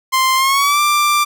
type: tone with pitch glide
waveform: sawtooth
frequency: 1046.5 to 1181.5 Hz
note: C6 to D6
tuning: 0 to +10 cents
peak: -8 dBFS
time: 0.12-1.25 s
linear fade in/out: 20 ms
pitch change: +210 cents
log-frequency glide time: 0.36-0.8 s
effects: none